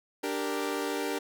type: chord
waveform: sawtooth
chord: G minor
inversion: second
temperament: equal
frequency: 293.7 / 392 / 466.2 Hz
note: D4 / G4 / Bb4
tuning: 0 / 0 / 0 cents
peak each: -30 / -30 / -31 dBFS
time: 0.23-1.19 s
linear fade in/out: 10 ms
effects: none